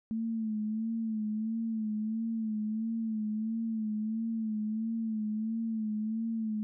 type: tone with vibrato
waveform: sine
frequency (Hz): 220.1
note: A3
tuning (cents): +1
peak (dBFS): -30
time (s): 0.11-6.63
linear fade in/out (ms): 0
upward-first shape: sine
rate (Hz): 1.5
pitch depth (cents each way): 58
effects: none